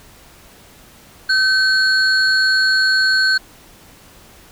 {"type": "tone pair together", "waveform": "sine", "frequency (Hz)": [1535, 4342], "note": ["G6", "C#8"], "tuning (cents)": [-37, -37], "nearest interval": "octave + tritone", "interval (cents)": 1800, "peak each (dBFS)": [-12, -15], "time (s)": [1.29, 3.38], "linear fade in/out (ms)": 10, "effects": ["tanh soft clip ceiling -8 dBFS", "pink hiss -45 dBFS RMS until 4.51 s"]}